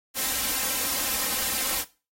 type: noise with comb filter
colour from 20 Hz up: white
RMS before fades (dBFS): -27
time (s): 0.14-1.85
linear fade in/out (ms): 50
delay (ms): 3.8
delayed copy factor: +0.85
effects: noise-tail reverb RT60 0.3 s tail -17 dB re dry + AAC 48 kbps